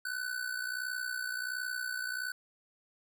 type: tone with amplitude modulation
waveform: square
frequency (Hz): 1501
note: F#6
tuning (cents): +24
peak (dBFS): -32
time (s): 0.05-2.32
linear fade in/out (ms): 5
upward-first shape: sine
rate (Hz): 61.4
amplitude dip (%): 70
effects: none